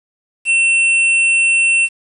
square tone, 2700 Hz, E7, 41 cents sharp, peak -11 dBFS, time 0.45-1.89 s, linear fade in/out 50 ms, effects resampled to 24000 Hz + 7-bit

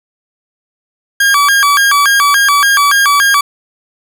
40% pulse tone with vibrato, 1363 Hz, F6, 43 cents flat, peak -6 dBFS, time 1.2-3.41 s, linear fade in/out 5 ms, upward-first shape square, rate 3.5 Hz, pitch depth 300 cents each way, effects none

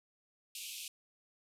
pink band-pass noise, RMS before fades -45 dBFS, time 0.55-0.88 s, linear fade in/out 2 ms, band 2400 to 14000 Hz, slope 96 dB/octave, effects none

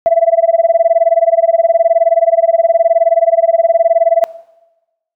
sine tone with tremolo, 668 Hz, E5, 23 cents sharp, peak -3 dBFS, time 0.06-4.24 s, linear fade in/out 0 ms, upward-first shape sine, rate 19 Hz, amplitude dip 95%, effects noise-tail reverb RT60 1.0 s tail -19 dB re dry + tanh soft clip ceiling 0 dBFS

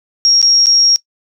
sine tone with dropouts, 5588 Hz, F8, in tune, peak -7 dBFS, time 0.25-0.96 s, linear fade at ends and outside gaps 0 ms, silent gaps 0.416-0.427 / 0.659-0.668 s, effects noise-tail reverb RT60 0.1 s tail -20 dB re dry

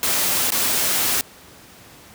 white noise with dropouts, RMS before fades -20 dBFS, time 0.03-1.21 s, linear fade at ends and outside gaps 0 ms, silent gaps 0.504-0.521 s, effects pink hiss -45 dBFS RMS until 2.14 s + high-pass 80 Hz 12 dB/octave

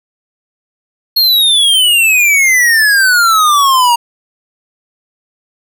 square exponential sweep, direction down, 4333 to 932.3 Hz, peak -7 dBFS, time 1.16-3.96 s, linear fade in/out 10 ms, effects none

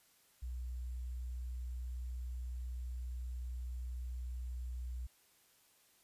sine tone with sample-and-hold, 61.74 Hz, B1, in tune, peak -39 dBFS, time 0.42-5.07 s, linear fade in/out 10 ms, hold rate 7350 Hz, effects white hiss -69 dBFS RMS until 6.03 s + resampled to 32000 Hz

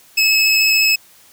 25% pulse tone with vibrato, 2588 Hz, E7, 32 cents flat, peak -8 dBFS, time 0.17-0.96 s, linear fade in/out 10 ms, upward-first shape triangle, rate 14 Hz, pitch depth 12 cents each way, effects white hiss -48 dBFS RMS until 1.32 s

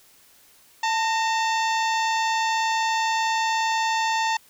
harmonic tone with a mistuned harmonic, 891 Hz, A5, 22 cents sharp, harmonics 1 / 2 / 3 / 4 / 5 / 6 / 7 / 8, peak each -22 / -28 / -32 / -34 / -36 / -38 / -39 / -40 dBFS, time 0.83-4.37 s, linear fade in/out 5 ms, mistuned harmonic 2, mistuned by +59 cents, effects white hiss -55 dBFS RMS until 4.49 s

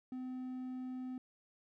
triangle tone, 255.3 Hz, C4, 42 cents flat, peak -38 dBFS, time 0.12-1.18 s, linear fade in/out 2 ms, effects none

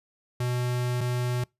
square tone pair in turn, 123.47 / 123.47 Hz, B2 / B2, 0 / 0 cents, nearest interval unison, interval 0 cents, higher neither, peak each -26 dBFS, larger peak neither, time 0.4-1.01 / 1.01-1.44 s, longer first, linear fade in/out 5 ms, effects noise-tail reverb RT60 0.2 s tail -25 dB re dry + resampled to 32000 Hz

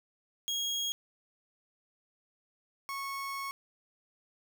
30% pulse tone pair in turn, 3285 / 1100.7 Hz, G#7 / C#6, -20 / -13 cents, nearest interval octave + perfect fifth, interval 1893 cents, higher first, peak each -28 / -33 dBFS, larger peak first, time 0.48-0.92 / 2.89-3.51 s, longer second, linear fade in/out 0 ms, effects none

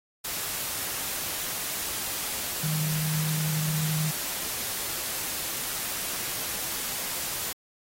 sine tone in noise, 155.56 Hz, D#3, in tune, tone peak -26 dBFS, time 2.63-4.11 s, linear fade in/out 10 ms, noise white, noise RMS -32 dBFS, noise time 0.24-7.53 s, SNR +3 dB, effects AAC 48 kbps

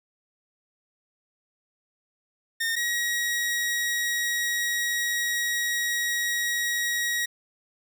sawtooth tone pair in turn, 1830 / 1900.6 Hz, A#6 / A#6, -32 / +33 cents, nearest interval minor second, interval 65 cents, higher second, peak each -21 dBFS, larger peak neither, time 2.6-2.76 / 2.76-7.26 s, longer second, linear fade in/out 10 ms, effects none

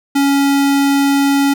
square tone, 279.1 Hz, C#4, 12 cents sharp, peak -11 dBFS, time 0.15-1.54 s, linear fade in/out 10 ms, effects none

